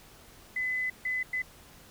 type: tone bursts at uneven times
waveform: sine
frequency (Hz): 2014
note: B6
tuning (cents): +33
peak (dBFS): -28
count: 3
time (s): 0.56-0.9 / 1.05-1.23 / 1.33-1.42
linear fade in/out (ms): 5
effects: pink hiss -54 dBFS RMS until 1.9 s